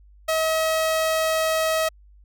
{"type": "tone", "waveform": "sawtooth", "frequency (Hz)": 639, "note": "D#5", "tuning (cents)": 46, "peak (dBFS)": -16, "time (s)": [0.28, 1.89], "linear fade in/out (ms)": 10, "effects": ["added 50 Hz sine -48 dBFS peak until 2.24 s"]}